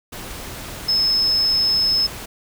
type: tone in noise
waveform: sine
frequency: 5200 Hz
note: E8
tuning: 24 cents flat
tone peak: -15 dBFS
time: 0.88-2.07 s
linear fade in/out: 10 ms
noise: pink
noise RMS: -33 dBFS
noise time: 0.12-2.26 s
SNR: +15 dB
effects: none